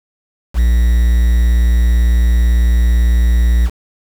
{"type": "tone with quantisation", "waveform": "triangle", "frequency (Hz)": 59, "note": "A#1", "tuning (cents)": 22, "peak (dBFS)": -6, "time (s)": [0.54, 3.7], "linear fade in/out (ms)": 50, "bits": 5, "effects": []}